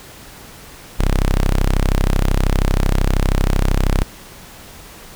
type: tone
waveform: sawtooth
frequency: 32.85 Hz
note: C1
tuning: 8 cents sharp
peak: -9 dBFS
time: 0.99-4.03 s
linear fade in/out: 0 ms
effects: pink hiss -39 dBFS RMS until 5.15 s